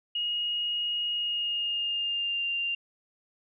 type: tone with pitch glide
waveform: sine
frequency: 2875 to 2787 Hz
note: F7 to F7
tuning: +50 to -4 cents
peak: -27 dBFS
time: 0.15-2.75 s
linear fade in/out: 5 ms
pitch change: -54 cents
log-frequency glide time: 1.13-2.47 s
effects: none